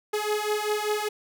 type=beating tone pair; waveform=sawtooth; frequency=419.4 / 424.5 Hz; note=G#4 / G#4; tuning=+17 / +38 cents; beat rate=5.1 Hz; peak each=-24 / -24 dBFS; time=0.13-1.09 s; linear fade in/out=10 ms; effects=none